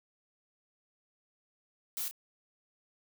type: noise with echo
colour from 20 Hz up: blue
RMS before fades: -36 dBFS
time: 1.97-2.08 s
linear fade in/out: 0 ms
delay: 31 ms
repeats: 1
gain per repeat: -9 dB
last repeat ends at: 2.111 s
effects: none